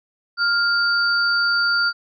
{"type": "tone pair together", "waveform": "sine", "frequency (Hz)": [1402, 4613], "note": ["F6", "D8"], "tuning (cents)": [6, -32], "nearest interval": "octave + major sixth", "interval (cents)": 2062, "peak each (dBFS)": [-17, -22], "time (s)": [0.37, 1.93], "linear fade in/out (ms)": 50, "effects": []}